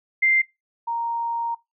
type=tone pair in turn; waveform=sine; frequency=2091 / 931.4 Hz; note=C7 / A#5; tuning=-2 / -2 cents; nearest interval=octave + major second; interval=1400 cents; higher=first; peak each=-15 / -23 dBFS; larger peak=first; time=0.22-0.42 / 0.87-1.55 s; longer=second; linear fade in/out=10 ms; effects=noise-tail reverb RT60 0.2 s tail -21 dB re dry